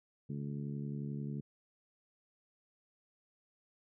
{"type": "harmonic tone", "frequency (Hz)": 71.3, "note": "C#2", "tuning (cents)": 49, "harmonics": [2, 3, 4, 5, 6], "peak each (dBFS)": [-39, -42, -49, -53, -54], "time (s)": [0.29, 1.41], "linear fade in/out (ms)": 10, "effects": []}